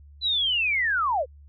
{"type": "linear sweep", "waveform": "sine", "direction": "down", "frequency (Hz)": [4034, 466.2], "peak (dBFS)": -21, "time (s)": [0.21, 1.26], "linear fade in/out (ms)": 50, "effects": ["added 72 Hz sine -46 dBFS peak until 1.48 s"]}